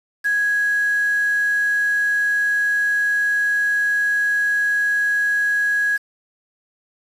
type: tone with quantisation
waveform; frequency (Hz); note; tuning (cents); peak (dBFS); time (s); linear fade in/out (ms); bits
sine; 1661.2; G#6; 0; -16; 0.24-5.98; 20; 6
effects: resampled to 32000 Hz